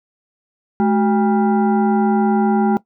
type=tone with frequency modulation; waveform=sine; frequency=213.6 Hz; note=G#3; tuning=49 cents sharp; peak=-12 dBFS; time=0.8-2.77 s; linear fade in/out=0 ms; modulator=590 Hz; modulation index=0.97; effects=noise-tail reverb RT60 0.1 s tail -18 dB re dry